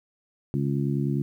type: harmonic tone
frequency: 69.8 Hz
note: C#2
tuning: 13 cents sharp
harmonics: 2 / 3 / 4 / 5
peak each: -25 / -29 / -31 / -33 dBFS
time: 0.54-1.22 s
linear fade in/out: 0 ms
effects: 10-bit